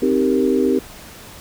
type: chord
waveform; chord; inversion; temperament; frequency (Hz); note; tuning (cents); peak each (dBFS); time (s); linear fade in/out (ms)
sine; C minor seventh; none; equal; 261.6 / 311.1 / 392 / 466.2; C4 / Eb4 / G4 / Bb4; 0 / 0 / 0 / 0; -18 / -21 / -18 / -22; 0.02-0.79; 5
effects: pink hiss -39 dBFS RMS until 1.4 s